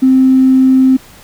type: tone with tanh clipping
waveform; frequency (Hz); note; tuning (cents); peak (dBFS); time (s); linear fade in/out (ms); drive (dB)
triangle; 261.6; C4; 0; -4; 0.02-0.97; 10; 2
effects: pink hiss -39 dBFS RMS until 1.23 s